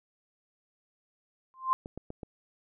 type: tone with exponential growth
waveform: sine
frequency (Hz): 1046.5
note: C6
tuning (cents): 0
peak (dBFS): -19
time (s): 1.54-1.73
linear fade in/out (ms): 0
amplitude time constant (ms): 41
type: clicks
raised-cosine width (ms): 2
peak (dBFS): -26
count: 4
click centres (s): 1.859 / 1.976 / 2.104 / 2.232
effects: none